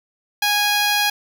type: tone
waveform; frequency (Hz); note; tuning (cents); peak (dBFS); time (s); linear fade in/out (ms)
10% pulse; 826; G#5; -10; -8; 0.42-1.1; 5
effects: none